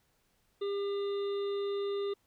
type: harmonic tone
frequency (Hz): 401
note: G4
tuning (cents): +39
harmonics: 1 / 3 / 5 / 7 / 9 / 10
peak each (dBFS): -31 / -46 / -56 / -57 / -49 / -58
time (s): 0.61-2.14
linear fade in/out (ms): 10
effects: pink hiss -73 dBFS RMS until 2.26 s